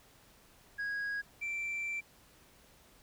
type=tone pair in turn; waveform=sine; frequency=1650 / 2344 Hz; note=G#6 / D7; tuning=-12 / -4 cents; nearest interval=tritone; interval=608 cents; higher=second; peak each=-31 / -32 dBFS; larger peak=first; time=0.78-1.22 / 1.41-2.01 s; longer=second; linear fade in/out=20 ms; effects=tanh soft clip ceiling -33 dBFS + pink hiss -62 dBFS RMS until 3.02 s